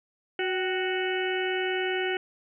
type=harmonic tone with a mistuned harmonic; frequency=370 Hz; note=F#4; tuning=in tune; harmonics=1 / 2 / 4 / 5 / 6 / 7 / 8; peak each=-28 / -35 / -34 / -36 / -36 / -40 / -36 dBFS; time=0.39-2.17 s; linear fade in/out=2 ms; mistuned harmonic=2; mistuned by=+58 cents; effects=none